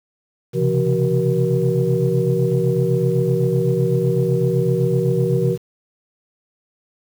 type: tone cluster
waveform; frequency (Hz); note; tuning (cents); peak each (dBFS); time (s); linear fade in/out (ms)
sine; 128.5 / 136.4 / 169.1 / 377.4 / 473.4; C3 / C#3 / E3 / F#4 / A#4; -31 / -28 / +44 / +34 / +27; -21; 0.53-5.58; 50
effects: tanh soft clip ceiling -5 dBFS + 7-bit